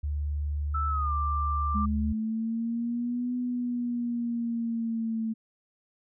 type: tone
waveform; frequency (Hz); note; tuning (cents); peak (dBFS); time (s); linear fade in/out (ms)
sine; 73.42; D2; 0; -27; 0.03-2.13; 10
type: tone with pitch glide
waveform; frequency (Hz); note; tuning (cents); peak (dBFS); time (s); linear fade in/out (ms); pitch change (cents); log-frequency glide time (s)
sine; 1318.5 to 1181.5; E6 to D6; 0 to +10; -28; 0.74-1.86; 10; -190; 0.88-1.13
type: linear two-way sweep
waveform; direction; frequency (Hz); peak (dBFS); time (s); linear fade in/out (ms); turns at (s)
sine; up then down; 207.7 to 248 to 222; -27; 1.74-5.34; 20; 3.35
effects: none